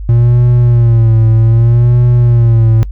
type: tone with vibrato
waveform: triangle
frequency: 116.54 Hz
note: A#2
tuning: in tune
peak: -3 dBFS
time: 0.09-2.83 s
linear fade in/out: 0 ms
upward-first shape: sine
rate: 0.64 Hz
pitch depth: 73 cents each way
effects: noise-tail reverb RT60 0.1 s tail -21 dB re dry + added 50 Hz sine -19 dBFS peak until 2.91 s